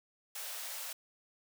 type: high-pass noise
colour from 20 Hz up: white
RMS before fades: -42 dBFS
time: 0.35-0.93 s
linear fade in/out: 5 ms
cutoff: 510 Hz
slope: 48 dB/octave
effects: none